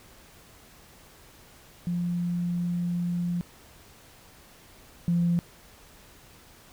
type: tone pair in turn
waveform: sine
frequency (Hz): 174.61 / 172.21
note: F3 / F3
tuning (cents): 0 / -24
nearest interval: unison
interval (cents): 24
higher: first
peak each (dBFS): -25 / -20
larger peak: second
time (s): 1.87-3.41 / 5.08-5.39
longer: first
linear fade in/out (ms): 0
effects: tanh soft clip ceiling -16 dBFS + pink hiss -53 dBFS RMS until 6.72 s